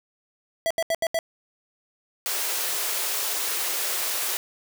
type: tone bursts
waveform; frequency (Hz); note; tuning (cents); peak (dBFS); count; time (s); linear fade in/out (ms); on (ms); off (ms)
square; 659.3; E5; 0; -22; 5; 0.66-1.189; 0; 45; 76
type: high-pass noise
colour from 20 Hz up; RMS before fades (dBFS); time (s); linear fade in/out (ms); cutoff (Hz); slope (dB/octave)
white; -27; 2.26-4.37; 0; 340; 48
effects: none